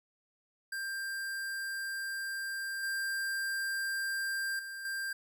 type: tone with level steps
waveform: square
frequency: 1587 Hz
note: G6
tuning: 21 cents sharp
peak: -36 / -33 / -41 / -35 dBFS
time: 0.72-5.13 s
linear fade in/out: 5 ms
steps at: 2.83 / 4.59 / 4.85 s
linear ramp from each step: 2 ms
effects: none